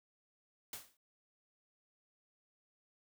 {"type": "noise with exponential decay", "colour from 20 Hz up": "white", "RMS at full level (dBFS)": -42, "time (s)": [0.73, 0.97], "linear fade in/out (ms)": 2, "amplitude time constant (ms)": 52, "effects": []}